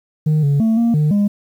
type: tone with pitch steps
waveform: sine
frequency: 153.9 / 142.1 / 223.2 / 233 / 151.1 / 204.1 Hz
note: D#3 / C#3 / A3 / A#3 / D3 / G#3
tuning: -19 / +43 / +25 / -1 / +50 / -30 cents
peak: -9 dBFS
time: 0.26-1.28 s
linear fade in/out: 10 ms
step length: 170 ms
effects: tanh soft clip ceiling -11 dBFS + 8-bit